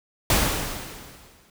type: noise with exponential decay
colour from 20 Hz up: pink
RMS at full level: -18 dBFS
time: 0.3-1.5 s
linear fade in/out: 2 ms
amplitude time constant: 260 ms
effects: none